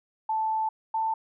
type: tone pair in turn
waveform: sine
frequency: 878 / 887.7 Hz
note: A5 / A5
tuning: -4 / +15 cents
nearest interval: unison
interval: 19 cents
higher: second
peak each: -24 dBFS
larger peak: neither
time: 0.29-0.69 / 0.94-1.14 s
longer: first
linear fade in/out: 5 ms
effects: none